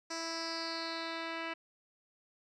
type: tone with low-pass filter sweep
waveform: 10% pulse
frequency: 329.1 Hz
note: E4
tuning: 3 cents flat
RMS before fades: -39 dBFS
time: 0.1-1.54 s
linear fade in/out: 10 ms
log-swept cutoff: 6100 to 3000 Hz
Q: 5.2
effects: none